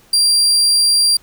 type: tone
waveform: 35% pulse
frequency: 4744 Hz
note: D8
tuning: 17 cents sharp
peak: -9 dBFS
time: 0.13-1.17 s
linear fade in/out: 5 ms
effects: pink hiss -50 dBFS RMS until 1.22 s